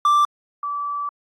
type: tone pair in turn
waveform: triangle / sine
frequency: 1174.7 / 1156.5 Hz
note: D6 / D6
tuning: 0 / -27 cents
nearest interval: unison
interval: 27 cents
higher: first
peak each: -11 / -23 dBFS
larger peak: first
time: 0.05-0.25 / 0.63-1.09 s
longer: second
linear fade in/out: 2 ms
effects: AAC 48 kbps